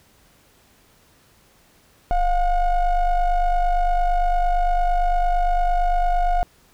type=ring-modulated tone; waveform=triangle; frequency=366.4 Hz; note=F#4; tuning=17 cents flat; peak=-11 dBFS; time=2.11-6.43 s; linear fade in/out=0 ms; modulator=342 Hz; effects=pink hiss -56 dBFS RMS until 6.73 s